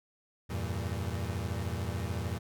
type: chord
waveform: 35% pulse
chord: E diminished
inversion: none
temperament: equal with one note detuned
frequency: 84.43 / 98 / 116.54 Hz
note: E2 / G2 / Bb2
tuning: +42 / 0 / 0 cents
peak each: -34 / -36 / -36 dBFS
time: 0.49-2.39 s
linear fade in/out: 20 ms
effects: none